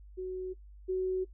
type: tone pair in turn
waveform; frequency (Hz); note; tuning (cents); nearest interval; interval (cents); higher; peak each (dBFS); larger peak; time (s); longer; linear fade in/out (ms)
sine; 371 / 372.7; F#4 / F#4; +5 / +13; unison; 8; second; -34 / -28; second; 0.17-0.54 / 0.88-1.25; neither; 20
effects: noise-tail reverb RT60 0.1 s tail -19 dB re dry + added 50 Hz sine -49 dBFS peak until 1.33 s